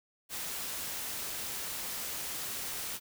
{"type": "noise", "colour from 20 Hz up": "white", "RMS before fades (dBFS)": -38, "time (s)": [0.29, 3], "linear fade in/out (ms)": 50, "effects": []}